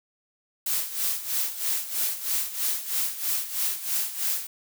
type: noise with tremolo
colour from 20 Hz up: blue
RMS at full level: -25 dBFS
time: 0.66-4.47 s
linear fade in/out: 5 ms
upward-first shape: sine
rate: 3.1 Hz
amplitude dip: 75%
effects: none